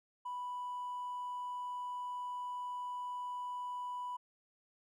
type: tone with hard clipping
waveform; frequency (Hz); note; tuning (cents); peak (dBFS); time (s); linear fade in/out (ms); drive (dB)
triangle; 987.8; B5; 0; -38; 0.25-4.17; 10; 2
effects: none